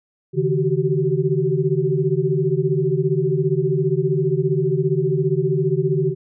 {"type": "tone cluster", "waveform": "sine", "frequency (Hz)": [141.6, 158.8, 372.5, 387.5], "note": ["C#3", "D#3", "F#4", "G4"], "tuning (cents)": [37, 36, 12, -20], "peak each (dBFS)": -22, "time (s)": [0.33, 6.15], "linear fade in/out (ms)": 50, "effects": []}